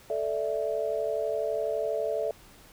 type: chord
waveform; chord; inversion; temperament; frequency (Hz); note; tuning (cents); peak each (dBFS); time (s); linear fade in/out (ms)
sine; A suspended fourth; none; equal; 440 / 587.3 / 659.3; A4 / D5 / E5; 0 / 0 / 0; -31; 0.1-2.31; 2
effects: pink hiss -54 dBFS RMS until 2.72 s